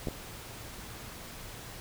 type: clicks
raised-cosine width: 2 ms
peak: -20 dBFS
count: 2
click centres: 0.072 / 0.085 s
effects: added 115 Hz sine -53 dBFS peak until 1.8 s + pink hiss -45 dBFS RMS until 1.8 s